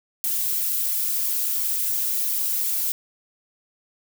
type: noise with flanger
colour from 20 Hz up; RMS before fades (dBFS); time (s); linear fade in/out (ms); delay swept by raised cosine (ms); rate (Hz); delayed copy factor
violet; -24; 0.24-2.92; 0; 0.89 to 4.99; 2.9; +0.65
effects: none